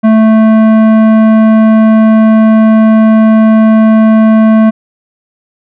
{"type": "tone with tanh clipping", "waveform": "sine", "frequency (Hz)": 220, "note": "A3", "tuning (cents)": 0, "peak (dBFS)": -4, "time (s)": [0.03, 4.71], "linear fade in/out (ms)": 20, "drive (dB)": 14, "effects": []}